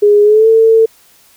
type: tone with pitch glide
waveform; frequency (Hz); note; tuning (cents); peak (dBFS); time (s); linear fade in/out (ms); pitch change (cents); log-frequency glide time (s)
sine; 413.4 to 448.2; G#4 to A4; -8 to +32; -4; 0.02-0.86; 10; +140; 0.23-0.48
effects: white hiss -47 dBFS RMS until 1.36 s